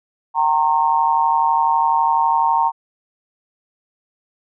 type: tone with amplitude modulation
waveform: sine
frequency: 922 Hz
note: A#5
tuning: 19 cents flat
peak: -9 dBFS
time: 0.34-2.72 s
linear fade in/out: 50 ms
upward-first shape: sine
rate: 152 Hz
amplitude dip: 95%
effects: none